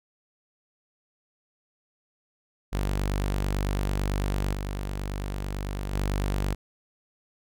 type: tone with level steps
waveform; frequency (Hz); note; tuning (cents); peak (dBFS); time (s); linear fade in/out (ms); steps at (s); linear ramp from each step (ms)
sawtooth; 49; G1; 0; -21 / -26 / -21; 2.72-6.55; 20; 4.53 / 5.93; 10
effects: none